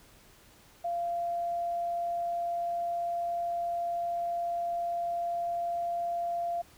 sine tone, 690 Hz, F5, 21 cents flat, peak -29 dBFS, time 0.84-6.62 s, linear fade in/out 10 ms, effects pink hiss -58 dBFS RMS until 6.77 s

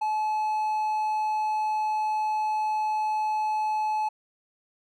triangle tone, 859 Hz, A5, 42 cents flat, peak -22 dBFS, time 0.01-4.09 s, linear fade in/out 10 ms, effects none

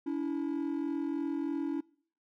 triangle tone pair together, 284.6 / 327.8 Hz, C#4 / E4, +46 / -10 cents, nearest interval major second, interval 244 cents, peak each -30 / -32 dBFS, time 0.06-1.81 s, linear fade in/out 10 ms, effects noise-tail reverb RT60 0.5 s tail -24 dB re dry + tanh soft clip ceiling -24 dBFS

